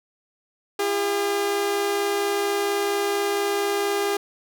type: tone pair together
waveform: sawtooth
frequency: 339.9 / 404.2 Hz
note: F4 / G#4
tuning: -47 / -47 cents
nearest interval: minor third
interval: 300 cents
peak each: -27 / -18 dBFS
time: 0.79-4.17 s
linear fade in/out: 5 ms
effects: none